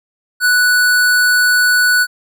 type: tone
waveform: square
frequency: 1480 Hz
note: F#6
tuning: in tune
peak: -10 dBFS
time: 0.4-2.07 s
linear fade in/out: 50 ms
effects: none

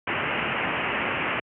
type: low-pass noise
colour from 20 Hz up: white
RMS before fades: -27 dBFS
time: 0.07-1.4 s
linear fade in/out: 5 ms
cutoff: 2900 Hz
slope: 96 dB/octave
effects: high-pass 100 Hz 12 dB/octave

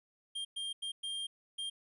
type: tone bursts at uneven times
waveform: square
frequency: 3200 Hz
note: G7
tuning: 35 cents sharp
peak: -37 dBFS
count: 5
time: 0.35-0.45 / 0.56-0.73 / 0.82-0.92 / 1.03-1.27 / 1.58-1.7 s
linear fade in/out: 10 ms
effects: resampled to 24000 Hz + 13-bit

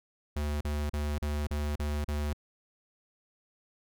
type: tone bursts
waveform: square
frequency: 74 Hz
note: D2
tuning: 14 cents sharp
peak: -30 dBFS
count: 7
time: 0.36-2.332 s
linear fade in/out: 5 ms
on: 250 ms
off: 37 ms
effects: none

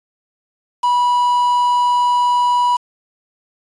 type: tone with quantisation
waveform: triangle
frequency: 977 Hz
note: B5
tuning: 19 cents flat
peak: -10 dBFS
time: 0.83-2.77 s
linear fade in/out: 10 ms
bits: 5
effects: resampled to 22050 Hz

